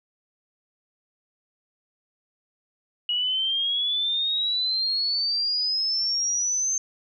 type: exponential sweep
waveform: sine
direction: up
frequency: 2898 to 6330 Hz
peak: -22 dBFS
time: 3.09-6.78 s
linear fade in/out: 2 ms
effects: none